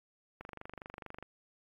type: click train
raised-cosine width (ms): 0.5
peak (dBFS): -29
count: 21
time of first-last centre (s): 0.41-1.226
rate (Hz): 24.5
effects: AAC 64 kbps